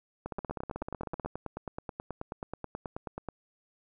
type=two click trains; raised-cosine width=1 ms; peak=-22 / -22 dBFS; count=17 / 28; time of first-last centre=0.26-1.26 / 0.39-3.287 s; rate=16 / 9.32 Hz; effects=none